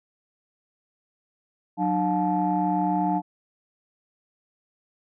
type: tone cluster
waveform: sine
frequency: 184.3 / 301.9 / 713 / 866 Hz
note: F#3 / D4 / F5 / A5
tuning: -7 / +48 / +36 / -28 cents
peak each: -26 dBFS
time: 1.77-3.22 s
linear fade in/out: 50 ms
effects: tanh soft clip ceiling -12 dBFS